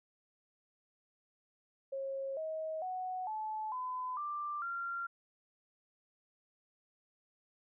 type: tone with pitch steps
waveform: sine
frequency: 542 / 633.5 / 740.4 / 865.4 / 1011.4 / 1182.1 / 1381.6 Hz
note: C#5 / D#5 / F#5 / A5 / B5 / D6 / F6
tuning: -39 / +31 / +1 / -29 / +41 / +11 / -19 cents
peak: -36 dBFS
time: 1.92-5.07 s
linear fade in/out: 10 ms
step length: 450 ms
effects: none